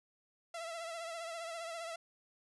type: tone with vibrato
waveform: sawtooth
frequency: 667 Hz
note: E5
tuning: 20 cents sharp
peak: -37 dBFS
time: 0.54-1.96 s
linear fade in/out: 5 ms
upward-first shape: triangle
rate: 15 Hz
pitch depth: 59 cents each way
effects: resampled to 24000 Hz